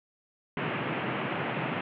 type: band-pass noise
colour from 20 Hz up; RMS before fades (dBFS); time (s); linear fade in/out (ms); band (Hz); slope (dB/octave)
pink; -32; 0.57-1.81; 2; 120 to 2900; 48
effects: none